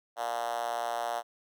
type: tone with high-pass filter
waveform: 5% pulse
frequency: 118 Hz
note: A#2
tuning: 22 cents sharp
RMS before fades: -33 dBFS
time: 0.16-1.23 s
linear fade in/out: 50 ms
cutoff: 680 Hz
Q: 4.2
effects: none